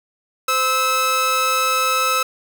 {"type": "tone pair together", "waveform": "sawtooth", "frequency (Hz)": [516, 1300.2], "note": ["C5", "E6"], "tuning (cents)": [-24, -24], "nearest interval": "octave + major third", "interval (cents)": 1600, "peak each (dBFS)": [-21, -13], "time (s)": [0.48, 2.23], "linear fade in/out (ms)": 5, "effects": []}